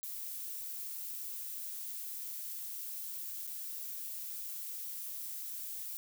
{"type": "noise with dropouts", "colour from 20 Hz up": "violet", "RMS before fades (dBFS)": -42, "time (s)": [0.03, 5.97], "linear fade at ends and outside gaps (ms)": 0, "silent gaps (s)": [3.469, 3.474], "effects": []}